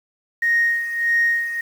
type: tone with tremolo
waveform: sine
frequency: 1864.7 Hz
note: A#6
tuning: in tune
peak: -13 dBFS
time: 0.42-1.61 s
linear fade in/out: 5 ms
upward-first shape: sine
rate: 1.6 Hz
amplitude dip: 70%
effects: tanh soft clip ceiling -10 dBFS + 7-bit